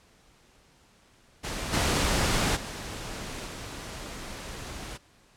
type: noise with level steps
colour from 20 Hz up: pink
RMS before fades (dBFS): -33 / -25 / -37 / -39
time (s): 1.43-4.98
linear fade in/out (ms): 20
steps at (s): 1.72 / 2.55 / 3.46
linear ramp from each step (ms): 20
effects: pink hiss -60 dBFS RMS until 5.36 s + low-pass 9000 Hz 12 dB/octave